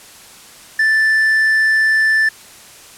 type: tone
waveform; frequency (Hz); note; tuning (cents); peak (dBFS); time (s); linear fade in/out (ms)
triangle; 1762; A6; +2; -9; 0.79-2.29; 5
effects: white hiss -40 dBFS RMS until 2.97 s + low-pass 11000 Hz 12 dB/octave